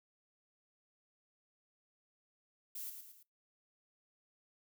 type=noise with echo; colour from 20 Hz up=violet; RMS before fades=-44 dBFS; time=2.75-2.9 s; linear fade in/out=5 ms; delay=110 ms; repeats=3; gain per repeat=-6 dB; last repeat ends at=3.23 s; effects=noise-tail reverb RT60 0.2 s tail -22 dB re dry